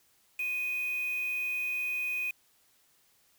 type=tone with quantisation; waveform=sine; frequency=2489 Hz; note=D#7; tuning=in tune; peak=-30 dBFS; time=0.39-2.31 s; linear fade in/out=5 ms; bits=7; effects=white hiss -67 dBFS RMS until 3.38 s